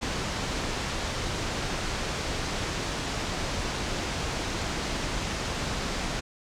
pink low-pass noise, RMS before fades -31 dBFS, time 0.01-6.21 s, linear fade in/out 20 ms, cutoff 7100 Hz, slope 24 dB/octave, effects none

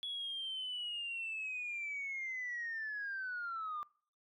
sine linear sweep, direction down, 3386 to 1183 Hz, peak -37 dBFS, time 0.03-3.83 s, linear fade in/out 0 ms, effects noise-tail reverb RT60 0.5 s tail -25 dB re dry + tanh soft clip ceiling -34 dBFS

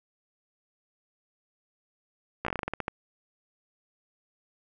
slowing click train, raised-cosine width 0.5 ms, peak -15 dBFS, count 12, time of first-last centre 2.45-2.881 s, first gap 15 ms, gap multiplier 1.18, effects none

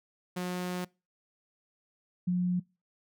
sawtooth / sine tone pair in turn, 180.2 / 179.27 Hz, F#3 / F3, -45 / +46 cents, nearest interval unison, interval 9 cents, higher first, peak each -28 / -25 dBFS, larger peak second, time 0.36-0.85 / 2.27-2.6 s, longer first, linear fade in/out 10 ms, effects noise-tail reverb RT60 0.3 s tail -25 dB re dry

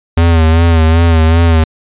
square tone with vibrato, 82.1 Hz, E2, 6 cents flat, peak -6 dBFS, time 0.17-1.64 s, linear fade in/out 5 ms, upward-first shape sine, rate 2.6 Hz, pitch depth 53 cents each way, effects resampled to 8000 Hz

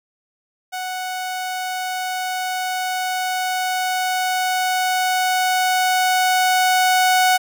sawtooth tone with level ramp, 740 Hz, F#5, in tune, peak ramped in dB -21 to -9 dBFS, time 0.72-7.38 s, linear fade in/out 20 ms, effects none

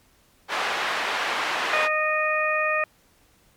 pink band-pass noise, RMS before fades -26 dBFS, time 0.48-1.89 s, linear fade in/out 50 ms, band 820 to 2700 Hz, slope 12 dB/octave
harmonic tone, 617 Hz, D#5, 15 cents flat, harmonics 1 / 2 / 3 / 4, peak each -26 / -26 / -26 / -26 dBFS, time 1.73-2.84 s, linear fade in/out 2 ms
effects pink hiss -60 dBFS RMS until 3.56 s + MP3 96 kbps

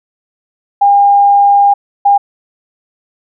sine tone bursts at uneven times, 806 Hz, G5, 48 cents sharp, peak -4 dBFS, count 2, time 0.81-1.74 / 2.05-2.18 s, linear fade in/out 10 ms, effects none

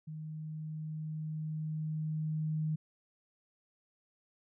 sine tone with level ramp, 155.56 Hz, D#3, in tune, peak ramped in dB -40 to -30 dBFS, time 0.07-2.76 s, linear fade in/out 10 ms, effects none

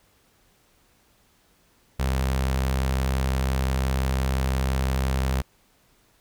sawtooth tone with notch filter, 65.8 Hz, C2, 10 cents sharp, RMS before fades -24 dBFS, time 1.99-5.42 s, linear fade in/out 10 ms, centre 310 Hz, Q 1.9, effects pink hiss -62 dBFS RMS until 6.2 s

